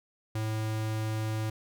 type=tone; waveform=square; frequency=109.3 Hz; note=A2; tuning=11 cents flat; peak=-30 dBFS; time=0.35-1.5 s; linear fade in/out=5 ms; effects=none